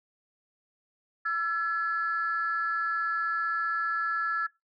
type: tone pair together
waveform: sine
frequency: 1340.4 / 1705 Hz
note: E6 / G#6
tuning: +29 / +45 cents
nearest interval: major third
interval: 416 cents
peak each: -28 dBFS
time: 1.25-4.47 s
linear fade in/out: 10 ms
effects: noise-tail reverb RT60 0.2 s tail -22 dB re dry + tanh soft clip ceiling -19 dBFS